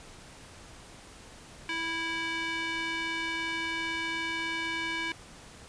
square tone with band-pass filter, 328.5 Hz, E4, 6 cents flat, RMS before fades -33 dBFS, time 1.69-5.12 s, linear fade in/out 2 ms, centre 2300 Hz, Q 1.9, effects pink hiss -50 dBFS RMS until 5.68 s + resampled to 22050 Hz

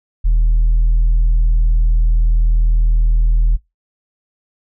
sine tone, 40.2 Hz, E1, 43 cents flat, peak -7 dBFS, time 0.24-3.57 s, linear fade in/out 20 ms, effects noise-tail reverb RT60 0.2 s tail -23 dB re dry + tanh soft clip ceiling -8 dBFS

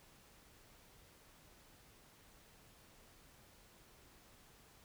silence, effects pink hiss -64 dBFS RMS until 4.84 s

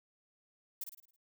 violet noise with echo, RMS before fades -39 dBFS, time 0.81-0.84 s, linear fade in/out 5 ms, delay 54 ms, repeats 6, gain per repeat -6 dB, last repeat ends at 1.164 s, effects none

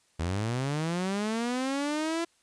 sawtooth linear sweep, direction up, 77.78 to 340 Hz, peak -24 dBFS, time 0.19-2.25 s, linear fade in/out 10 ms, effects white hiss -67 dBFS RMS until 2.42 s + resampled to 22050 Hz

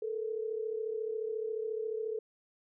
sine tone pair together, 435.5 / 469.7 Hz, A4 / A#4, -18 / +13 cents, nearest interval minor second, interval 131 cents, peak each -34 / -39 dBFS, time 0.02-2.19 s, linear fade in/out 5 ms, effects none

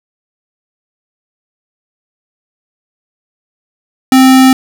square tone, 261.6 Hz, C4, in tune, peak -3 dBFS, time 4.12-4.53 s, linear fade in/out 2 ms, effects none

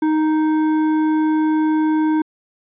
sine tone with hard clipping, 311.1 Hz, D#4, in tune, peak -16 dBFS, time 0.02-2.22 s, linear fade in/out 5 ms, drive 9 dB, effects resampled to 8000 Hz

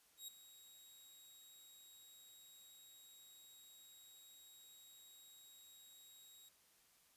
15% pulse tone with ADSR envelope, 3800 Hz, A#7, 33 cents sharp, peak -39 dBFS, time 0.17-6.49 s, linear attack 110 ms, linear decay 5 ms, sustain -14 dB, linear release 7 ms, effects white hiss -72 dBFS RMS until 7.16 s + resampled to 32000 Hz

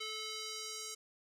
square tone with band-pass filter sweep, 434.8 Hz, A4, 21 cents flat, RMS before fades -43 dBFS, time 0-0.95 s, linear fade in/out 10 ms, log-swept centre 3500 to 6700 Hz, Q 1.7, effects none

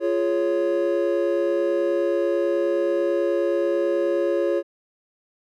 triangle chord, Db major, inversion first, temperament just, 346.5 / 415.8 / 554.4 Hz, F4 / Ab4 / Db5, -14 / +2 / 0 cents, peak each -21 / -24 / -21 dBFS, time 0-4.63 s, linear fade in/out 50 ms, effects none

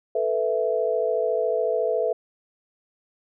sine chord, A suspended second, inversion none, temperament equal, 440 / 493.9 / 659.3 Hz, A4 / B4 / E5, 0 / 0 / 0 cents, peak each -25 dBFS, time 0.15-2.13 s, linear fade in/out 5 ms, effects none

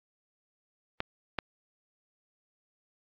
clicks, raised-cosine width 0.3 ms, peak -13 / -13 dBFS, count 2, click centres 1.004 / 1.387 s, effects low-pass 4000 Hz 12 dB/octave + AAC 48 kbps

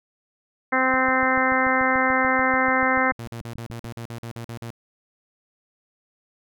harmonic tone, 259.8 Hz, C4, 12 cents flat, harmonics 1 / 2 / 3 / 4 / 5 / 6 / 7 / 8, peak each -26 / -26 / -26 / -26 / -26 / -26 / -26 / -26 dBFS, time 0.72-3.12 s, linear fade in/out 10 ms
click train, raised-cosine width 5 ms, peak -27 dBFS, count 21, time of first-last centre 0.94-3.847 s, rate 6.88 Hz
sawtooth tone bursts, 116.54 Hz, A#2, in tune, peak -28 dBFS, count 12, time 3.19-4.704 s, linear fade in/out 0 ms, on 84 ms, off 46 ms
effects none

